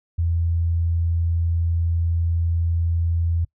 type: tone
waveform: sine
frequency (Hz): 84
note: E2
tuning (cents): +33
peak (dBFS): -18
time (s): 0.18-3.45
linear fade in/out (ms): 10
effects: noise-tail reverb RT60 0.1 s tail -24 dB re dry